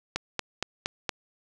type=click train; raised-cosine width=0.2 ms; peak=-10 dBFS; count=5; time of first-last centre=0.16-1.092 s; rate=4.29 Hz; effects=none